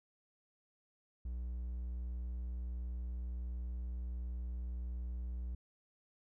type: tone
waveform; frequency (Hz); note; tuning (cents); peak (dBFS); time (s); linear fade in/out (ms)
triangle; 60.7; B1; -29; -36; 1.25-5.55; 5
effects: none